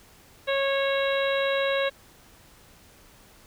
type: harmonic tone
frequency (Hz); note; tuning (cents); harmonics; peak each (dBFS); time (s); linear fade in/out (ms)
549; C#5; -17; 1 / 2 / 3 / 4 / 5 / 6 / 7; -24 / -33 / -31 / -34 / -35 / -39 / -34; 0.47-1.9; 20
effects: pink hiss -54 dBFS RMS until 3.46 s